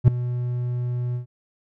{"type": "tone with ADSR envelope", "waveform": "triangle", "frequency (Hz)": 122.7, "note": "B2", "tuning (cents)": -11, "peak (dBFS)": -4, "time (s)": [0.04, 1.26], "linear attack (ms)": 40, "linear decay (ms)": 3, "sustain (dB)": -17, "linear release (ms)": 110, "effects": []}